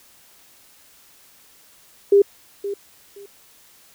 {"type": "tone with echo", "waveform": "sine", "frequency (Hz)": 401.2, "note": "G4", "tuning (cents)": 40, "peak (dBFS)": -9, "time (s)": [2.12, 2.22], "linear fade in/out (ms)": 5, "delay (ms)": 520, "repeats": 2, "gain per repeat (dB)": -14, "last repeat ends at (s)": 3.26, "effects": ["white hiss -52 dBFS RMS until 3.94 s"]}